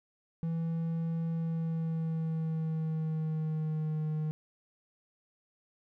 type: tone with pitch glide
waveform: triangle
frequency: 164.81 to 154.66 Hz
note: E3 to D#3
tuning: 0 to -10 cents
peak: -28 dBFS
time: 0.43-4.31 s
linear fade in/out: 0 ms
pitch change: -110 cents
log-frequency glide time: 1.3-4.07 s
effects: none